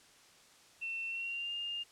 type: tone with pitch glide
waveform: sine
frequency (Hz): 2700 to 2815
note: E7 to F7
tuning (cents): +41 to +13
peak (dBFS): -36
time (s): 0.81-1.84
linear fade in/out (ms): 20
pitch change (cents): +72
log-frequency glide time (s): 1.09-1.53
effects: white hiss -61 dBFS RMS until 1.91 s + low-pass 8000 Hz 12 dB/octave